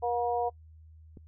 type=harmonic tone; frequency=239.3 Hz; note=A#3; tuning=46 cents sharp; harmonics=2 / 3 / 4; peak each=-31 / -29 / -35 dBFS; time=0.02-0.5 s; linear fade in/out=20 ms
type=click; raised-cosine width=3 ms; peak=-34 dBFS; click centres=1.172 s
effects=noise-tail reverb RT60 0.1 s tail -25 dB re dry + added 79 Hz sine -50 dBFS peak until 1.27 s